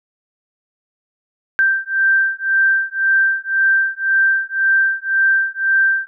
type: beating tone pair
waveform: sine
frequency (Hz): 1568 / 1569.9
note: G6 / G6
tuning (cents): 0 / +2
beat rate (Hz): 1.9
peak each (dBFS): -16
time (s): 1.59-6.07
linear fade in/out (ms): 0
effects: none